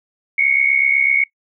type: tone pair together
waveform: sine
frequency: 2171 / 2239 Hz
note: C#7 / C#7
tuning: -37 / +17 cents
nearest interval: minor second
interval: 54 cents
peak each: -15 dBFS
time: 0.38-1.24 s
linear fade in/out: 5 ms
effects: noise-tail reverb RT60 0.1 s tail -19 dB re dry